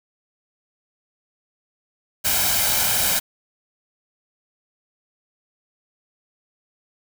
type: noise with comb filter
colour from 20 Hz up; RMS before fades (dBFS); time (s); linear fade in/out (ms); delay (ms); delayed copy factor
white; -20; 2.24-3.2; 20; 1.3; +0.6
effects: none